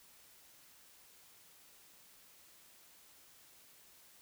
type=silence; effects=white hiss -62 dBFS RMS until 4.21 s